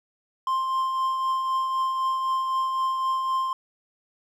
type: tone with tremolo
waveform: triangle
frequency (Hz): 1051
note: C6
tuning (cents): +7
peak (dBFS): -19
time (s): 0.47-3.53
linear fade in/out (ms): 2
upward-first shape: triangle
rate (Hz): 3.9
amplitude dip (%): 40
effects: none